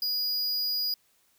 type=tone; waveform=square; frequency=4900 Hz; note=D#8; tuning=27 cents flat; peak=-27 dBFS; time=0.02-0.94 s; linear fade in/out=2 ms; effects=white hiss -67 dBFS RMS until 1.38 s